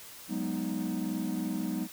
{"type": "chord", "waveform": "triangle", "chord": "G# minor seventh", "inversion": "third", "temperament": "equal", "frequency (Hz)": [185, 207.7, 246.9, 311.1], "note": ["F#3", "G#3", "B3", "D#4"], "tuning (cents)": [0, 0, 0, 0], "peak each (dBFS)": -33, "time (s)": [0.28, 1.88], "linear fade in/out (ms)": 50, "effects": ["tanh soft clip ceiling -23 dBFS", "white hiss -48 dBFS RMS until 1.92 s"]}